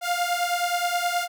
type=beating tone pair; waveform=sawtooth; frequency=698.5 / 708 Hz; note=F5 / F5; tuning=0 / +23 cents; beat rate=9.5 Hz; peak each=-22 dBFS; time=0.01-1.28 s; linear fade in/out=50 ms; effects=none